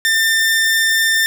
sawtooth tone, 1796 Hz, A6, 35 cents sharp, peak -9 dBFS, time 0.05-1.26 s, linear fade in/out 0 ms, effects none

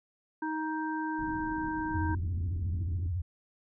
harmonic tone, 313.5 Hz, D#4, 13 cents sharp, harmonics 1 / 3 / 5, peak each -33 / -35 / -39 dBFS, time 0.42-2.15 s, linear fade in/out 5 ms
pink low-pass noise, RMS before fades -43 dBFS, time 1.18-3.09 s, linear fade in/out 20 ms, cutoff 330 Hz, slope 48 dB/octave
sine tone with vibrato, 87 Hz, F2, 6 cents flat, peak -29 dBFS, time 1.94-3.22 s, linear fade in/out 10 ms, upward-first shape triangle, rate 14 Hz, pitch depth 220 cents each way
effects none

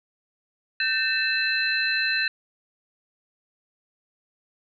sine tone cluster, 1546 / 1802 / 2632 / 4068 Hz, G6 / A6 / E7 / C8, -24 / +41 / -3 / -50 cents, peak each -27 dBFS, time 0.8-2.28 s, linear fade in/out 2 ms, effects none

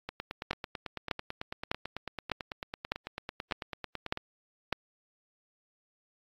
two click trains, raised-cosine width 0.3 ms, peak -20 / -12 dBFS, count 38 / 8, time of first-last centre 0.09-4.174 / 0.51-4.727 s, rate 9.06 / 1.66 Hz, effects AAC 32 kbps

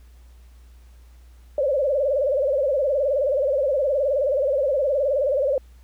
sine tone with vibrato, 554.4 Hz, C#5, in tune, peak -18 dBFS, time 1.58-5.58 s, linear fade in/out 2 ms, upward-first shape sine, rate 19 Hz, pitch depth 140 cents each way, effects added 60 Hz sine -45 dBFS peak until 5.83 s + pink hiss -61 dBFS RMS until 5.83 s

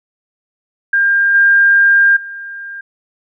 sine tone with level steps, 1602 Hz, G6, 37 cents sharp, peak -9 / -6 / -25 dBFS, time 0.93-2.81 s, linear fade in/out 5 ms, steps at 1.34 / 2.16 s, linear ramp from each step 10 ms, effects none

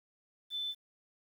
sine tone, 3520 Hz, A7, in tune, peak -34 dBFS, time 0.5-0.75 s, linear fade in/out 50 ms, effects 10-bit

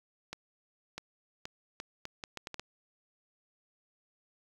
accelerating click train, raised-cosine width 0.2 ms, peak -22 dBFS, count 10, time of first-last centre 0.33-2.596 s, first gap 650 ms, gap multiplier 0.73, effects 8-bit

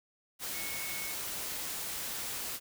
sine tone in noise, 2200 Hz, C#7, 14 cents flat, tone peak -42 dBFS, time 0.52-1.16 s, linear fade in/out 50 ms, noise white, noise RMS -38 dBFS, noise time 0.39-2.6 s, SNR -7 dB, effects none

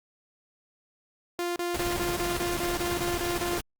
sawtooth tone bursts, 349.2 Hz, F4, in tune, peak -24 dBFS, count 11, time 1.39-3.58 s, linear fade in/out 0 ms, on 170 ms, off 32 ms
pink noise with tremolo, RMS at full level -32 dBFS, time 1.74-3.61 s, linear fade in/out 5 ms, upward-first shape sine, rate 18 Hz, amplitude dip 35%
effects Opus 48 kbps

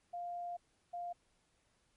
sine tone bursts at uneven times, 700 Hz, F5, 4 cents sharp, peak -39 dBFS, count 2, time 0.13-0.57 / 0.93-1.13 s, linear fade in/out 10 ms, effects pink hiss -75 dBFS RMS until 1.96 s + MP3 48 kbps

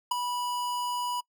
square tone with ADSR envelope, 980 Hz, B5, 14 cents flat, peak -22 dBFS, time 0.11-1.21 s, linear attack 7 ms, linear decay 10 ms, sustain -8 dB, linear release 12 ms, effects noise-tail reverb RT60 0.1 s tail -25 dB re dry

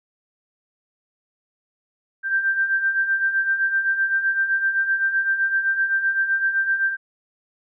sine beating tone pair, 1568 / 1575.8 Hz, G6 / G6, 0 / +9 cents, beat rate 7.8 Hz, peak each -26 / -19 dBFS, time 2.23-6.97 s, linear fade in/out 50 ms, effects none

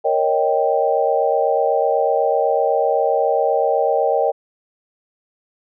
sine chord, Eb dominant seventh, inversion second, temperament equal, 466.2 / 554.4 / 622.3 / 784 Hz, Bb4 / Db5 / Eb5 / G5, 0 / 0 / 0 / 0 cents, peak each -20 dBFS, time 0.04-4.32 s, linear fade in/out 20 ms, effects none

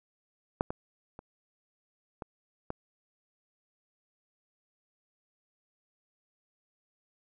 clicks, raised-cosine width 1 ms, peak -12 / -20 / -30 / -24 / -20 dBFS, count 5, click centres 0.609 / 0.705 / 1.191 / 2.222 / 2.704 s, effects none

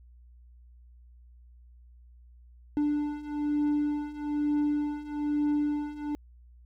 triangle beating tone pair, 294.2 / 295.3 Hz, D4 / D4, +3 / +10 cents, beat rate 1.1 Hz, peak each -29 / -26 dBFS, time 2.77-6.15 s, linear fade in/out 0 ms, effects added 60 Hz sine -51 dBFS peak until 6.65 s

